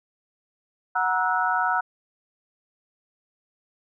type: tone cluster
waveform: sine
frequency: 738 / 946 / 1309 / 1470 Hz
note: F#5 / A#5 / E6 / F#6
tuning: -5 / +25 / -13 / -12 cents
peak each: -26 dBFS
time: 0.95-1.81 s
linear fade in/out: 10 ms
effects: none